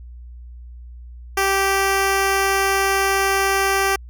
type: tone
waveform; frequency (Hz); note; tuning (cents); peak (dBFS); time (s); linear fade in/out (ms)
10% pulse; 390.1; G4; -8; -8; 1.37-3.96; 5
effects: added 60 Hz sine -35 dBFS peak until 4.09 s